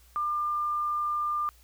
sine tone, 1198 Hz, D6, 34 cents sharp, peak -26 dBFS, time 0.16-1.49 s, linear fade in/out 0 ms, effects added 60 Hz sine -56 dBFS peak until 1.63 s + white hiss -61 dBFS RMS until 1.63 s

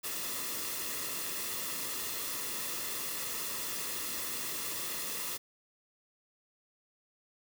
white noise with comb filter, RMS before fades -37 dBFS, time 0.03-5.38 s, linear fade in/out 20 ms, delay 1.3 ms, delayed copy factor -0.55, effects none

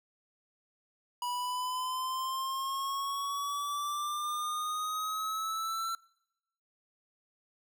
square exponential sweep, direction up, 975 to 1346 Hz, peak -33 dBFS, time 1.22-5.95 s, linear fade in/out 2 ms, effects noise-tail reverb RT60 0.9 s tail -26 dB re dry

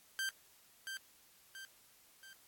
sawtooth tone with echo, 1568 Hz, G6, in tune, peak -32 dBFS, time 0.19-0.29 s, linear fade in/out 0 ms, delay 680 ms, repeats 3, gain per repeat -6 dB, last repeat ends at 2.33 s, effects white hiss -65 dBFS RMS until 2.47 s + AAC 64 kbps

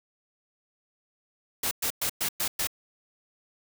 white noise bursts, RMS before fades -28 dBFS, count 6, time 1.63-2.672 s, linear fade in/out 5 ms, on 82 ms, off 110 ms, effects none

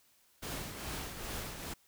pink noise with tremolo, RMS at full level -39 dBFS, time 0.42-1.74 s, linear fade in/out 10 ms, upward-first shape triangle, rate 2.4 Hz, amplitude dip 55%, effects white hiss -68 dBFS RMS until 1.87 s

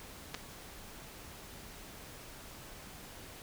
clicks, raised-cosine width 0.2 ms, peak -22 dBFS, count 2, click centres 0.344 / 0.348 s, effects pink hiss -50 dBFS RMS until 3.42 s

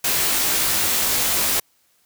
white noise with comb filter, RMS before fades -20 dBFS, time 0.04-1.6 s, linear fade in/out 5 ms, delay 17 ms, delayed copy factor -1, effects white hiss -62 dBFS RMS until 2.05 s

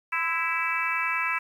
harmonic tone with a mistuned harmonic, 329.6 Hz, E4, in tune, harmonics 3 / 4 / 5 / 6 / 7 / 8, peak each -32 / -31 / -33 / -33 / -30 / -31 dBFS, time 0.12-1.39 s, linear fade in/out 10 ms, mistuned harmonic 3, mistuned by +40 cents, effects 9-bit

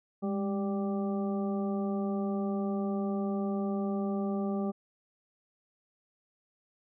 harmonic tone with a mistuned harmonic, 196 Hz, G3, in tune, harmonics 1 / 2 / 3 / 4 / 6, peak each -30 / -36 / -40 / -42 / -46 dBFS, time 0.22-4.72 s, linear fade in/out 20 ms, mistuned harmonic 1, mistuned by +57 cents, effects none

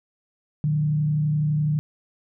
sine tone with frequency modulation, 150.8 Hz, D3, 46 cents sharp, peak -19 dBFS, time 0.64-1.79 s, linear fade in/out 0 ms, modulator 31.9 Hz, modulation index 0.37, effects none

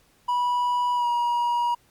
triangle tone with pitch glide, 978 to 956.8 Hz, B5 to A#5, -17 to +45 cents, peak -19 dBFS, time 0.28-1.75 s, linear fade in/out 10 ms, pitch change -38 cents, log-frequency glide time 0.95-1.07 s, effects pink hiss -61 dBFS RMS until 1.9 s + Opus 48 kbps

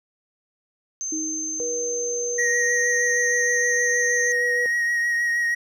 sine tone, 6270 Hz, G8, 1 cent flat, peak -26 dBFS, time 1.01-4.32 s, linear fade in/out 0 ms
sine tone with exponential decay, 312.3 Hz, D#4, 7 cents sharp, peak -26 dBFS, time 1.12-2.78 s, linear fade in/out 5 ms, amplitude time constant 360 ms
sine tone with pitch glide, 481.5 to 490.2 Hz, B4 to B4, -44 to -13 cents, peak -26 dBFS, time 1.6-4.66 s, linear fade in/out 0 ms, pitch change +31 cents, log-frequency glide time 2.2-2.82 s
triangle tone with vibrato, 1888 Hz, A#6, 22 cents sharp, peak -18 dBFS, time 2.38-5.55 s, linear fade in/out 10 ms, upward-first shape triangle, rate 6.4 Hz, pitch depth 24 cents each way
effects none

